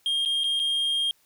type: tone with dropouts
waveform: triangle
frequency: 3222 Hz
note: G7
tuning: 47 cents sharp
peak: -21 dBFS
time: 0.06-1.11 s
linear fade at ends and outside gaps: 1 ms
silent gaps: 0.251-0.258 / 0.436-0.441 / 0.594-0.598 s
effects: white hiss -64 dBFS RMS until 1.25 s

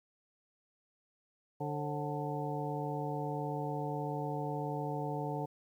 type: harmonic tone with a mistuned harmonic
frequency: 147.3 Hz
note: D3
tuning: 6 cents sharp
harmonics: 1 / 2 / 3 / 4 / 5 / 6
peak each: -38 / -42 / -41 / -44 / -42 / -42 dBFS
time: 1.6-5.46 s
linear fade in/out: 10 ms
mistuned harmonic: 4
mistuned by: -150 cents
effects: 11-bit

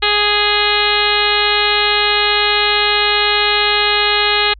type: harmonic tone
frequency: 415.3 Hz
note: G#4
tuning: in tune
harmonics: 1 / 2 / 3 / 4 / 5 / 6 / 7 / 8 / 9 / 10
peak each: -21 / -21 / -21 / -21 / -21 / -21 / -21 / -21 / -21 / -21 dBFS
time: 0.02-4.54 s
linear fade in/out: 10 ms
effects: added 50 Hz sine -36 dBFS peak until 4.59 s

